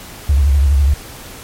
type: tone with vibrato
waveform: sine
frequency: 70 Hz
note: C#2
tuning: 18 cents sharp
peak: -8 dBFS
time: 0.29-0.94 s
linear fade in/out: 5 ms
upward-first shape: sine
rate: 12 Hz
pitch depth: 110 cents each way
effects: pink hiss -34 dBFS RMS until 1.43 s + MP3 64 kbps